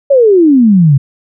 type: exponential sweep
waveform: sine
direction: down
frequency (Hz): 575 to 130.81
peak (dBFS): -3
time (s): 0.1-0.98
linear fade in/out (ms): 10
effects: none